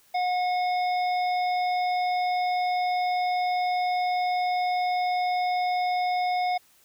harmonic tone, 725 Hz, F#5, 35 cents flat, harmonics 1 / 3 / 5 / 7, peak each -23 / -34 / -42 / -40 dBFS, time 0.14-6.58 s, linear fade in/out 10 ms, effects white hiss -60 dBFS RMS until 6.84 s

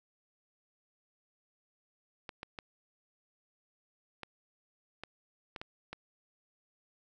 clicks, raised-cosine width 0.3 ms, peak -25 dBFS, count 8, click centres 2.292 / 2.431 / 2.588 / 4.233 / 5.036 / 5.562 / 5.615 / 5.93 s, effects none

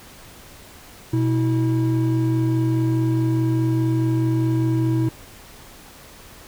triangle tone pair together, 122.84 / 323.7 Hz, B2 / E4, -9 / -31 cents, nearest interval octave + perfect fourth, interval 1678 cents, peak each -17 / -19 dBFS, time 1.13-5.09 s, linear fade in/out 5 ms, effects pink hiss -44 dBFS RMS until 6.47 s

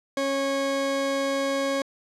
40% pulse tone pair together, 274.5 / 549 Hz, C#4 / C#5, -17 / -17 cents, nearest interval octave, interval 1200 cents, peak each -28 / -25 dBFS, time 0.17-1.82 s, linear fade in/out 2 ms, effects low-pass 8000 Hz 12 dB/octave

